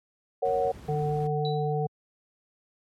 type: chord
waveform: sine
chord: F# major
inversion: first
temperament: equal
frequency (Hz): 466.2 / 554.4 / 740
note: A#4 / C#5 / F#5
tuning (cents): 0 / 0 / 0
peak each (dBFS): -27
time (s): 0.42-0.72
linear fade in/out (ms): 10
type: noise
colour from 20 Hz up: brown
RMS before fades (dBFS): -40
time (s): 0.45-1.27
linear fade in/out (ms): 2
type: harmonic tone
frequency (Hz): 149.4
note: D3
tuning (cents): +30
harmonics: 1 / 3 / 5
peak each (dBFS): -27 / -29 / -31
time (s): 0.88-1.87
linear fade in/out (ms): 10
type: tone with exponential decay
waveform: sine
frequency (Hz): 3937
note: B7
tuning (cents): -6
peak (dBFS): -32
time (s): 1.45-1.73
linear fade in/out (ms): 1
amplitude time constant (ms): 59
effects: high-pass 80 Hz 12 dB/octave + MP3 64 kbps